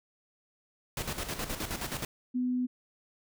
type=noise with tremolo; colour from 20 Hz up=pink; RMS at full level=-34 dBFS; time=0.97-2.05 s; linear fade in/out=2 ms; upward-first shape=square; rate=9.5 Hz; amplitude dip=60%
type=tone; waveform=sine; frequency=250 Hz; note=B3; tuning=21 cents sharp; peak=-27 dBFS; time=2.34-2.67 s; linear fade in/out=20 ms
effects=none